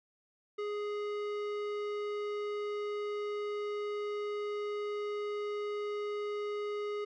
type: tone with tanh clipping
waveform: sine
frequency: 415.3 Hz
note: G#4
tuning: in tune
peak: -36 dBFS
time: 0.58-7.05 s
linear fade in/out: 10 ms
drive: 16 dB
effects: none